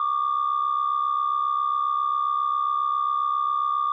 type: tone pair together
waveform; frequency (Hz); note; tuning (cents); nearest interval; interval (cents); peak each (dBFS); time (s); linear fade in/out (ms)
sine; 1134 / 1201.4; C#6 / D6; +39 / +39; minor second; 100; -24 / -22; 0-3.92; 2
effects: tanh soft clip ceiling -16 dBFS